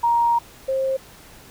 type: tone pair in turn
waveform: sine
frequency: 939 / 531.9 Hz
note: A#5 / C5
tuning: +12 / +28 cents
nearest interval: minor seventh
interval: 984 cents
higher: first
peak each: -15 / -19 dBFS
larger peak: first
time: 0.03-0.39 / 0.68-0.97 s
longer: first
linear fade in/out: 10 ms
effects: pink hiss -46 dBFS RMS until 1.5 s